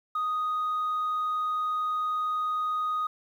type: tone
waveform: sine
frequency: 1244.5 Hz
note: D#6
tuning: in tune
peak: -24 dBFS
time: 0.15-3.07 s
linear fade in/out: 5 ms
effects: tanh soft clip ceiling -24 dBFS + 10-bit